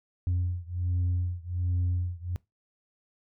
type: beating tone pair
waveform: sine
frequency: 88.5 / 89.8 Hz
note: F2 / F2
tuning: +23 / +49 cents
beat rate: 1.3 Hz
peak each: -27 / -28 dBFS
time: 0.27-2.36 s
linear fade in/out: 0 ms
effects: noise-tail reverb RT60 0.2 s tail -23 dB re dry + tanh soft clip ceiling -22 dBFS